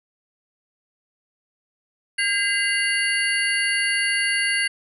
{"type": "tone cluster", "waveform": "sine", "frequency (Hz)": [1612, 2045, 2811, 4473, 10300], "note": ["G6", "C7", "F7", "C#8", "E9"], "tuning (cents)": [48, -40, 11, 15, -41], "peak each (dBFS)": [-25, -23, -26, -28, -30], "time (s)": [2.18, 4.68], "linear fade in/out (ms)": 10, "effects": []}